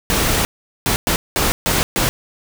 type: noise bursts at uneven times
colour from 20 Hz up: pink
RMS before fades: -17 dBFS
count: 6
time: 0.1-0.45 / 0.86-0.96 / 1.07-1.16 / 1.36-1.52 / 1.66-1.83 / 1.96-2.09 s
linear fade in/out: 0 ms
effects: none